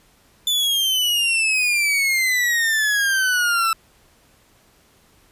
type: exponential sweep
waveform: 40% pulse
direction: down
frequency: 3520 to 1318.5 Hz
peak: -16 dBFS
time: 0.47-3.73 s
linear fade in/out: 2 ms
effects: pink hiss -56 dBFS RMS until 5.31 s + resampled to 32000 Hz